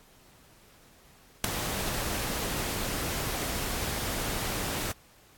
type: noise with ADSR envelope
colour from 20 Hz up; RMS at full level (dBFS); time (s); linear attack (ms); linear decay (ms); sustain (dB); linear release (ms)
pink; -18; 1.44-4.92; 4; 4; -14; 5
effects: pink hiss -58 dBFS RMS until 5.37 s + AAC 64 kbps